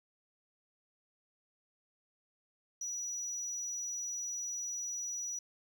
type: tone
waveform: sine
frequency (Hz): 5860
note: F#8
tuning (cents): -18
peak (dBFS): -34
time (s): 2.81-5.39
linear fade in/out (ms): 5
effects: tanh soft clip ceiling -35 dBFS + 11-bit